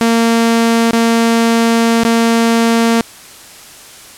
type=tone with dropouts; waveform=sawtooth; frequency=230 Hz; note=A#3; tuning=23 cents flat; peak=-5 dBFS; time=0.01-3.01 s; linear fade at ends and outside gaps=0 ms; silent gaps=0.909-0.932 / 2.034-2.05 s; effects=white hiss -36 dBFS RMS until 4.17 s + low-pass 11000 Hz 12 dB/octave